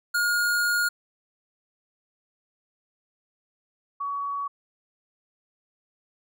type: tone pair in turn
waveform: square / sine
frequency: 1429 / 1128 Hz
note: F6 / C#6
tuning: +39 / +30 cents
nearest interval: major third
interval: 409 cents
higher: first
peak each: -22 / -27 dBFS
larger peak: first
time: 0.14-0.89 / 4-4.48 s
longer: first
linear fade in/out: 10 ms
effects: none